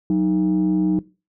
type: tone pair together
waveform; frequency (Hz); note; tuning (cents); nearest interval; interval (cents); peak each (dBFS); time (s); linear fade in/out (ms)
sine; 185 / 311.1; F#3 / D#4; 0 / 0; major sixth; 900; -17; 0.1-0.99; 2
effects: noise-tail reverb RT60 0.3 s tail -21 dB re dry + tanh soft clip ceiling -12 dBFS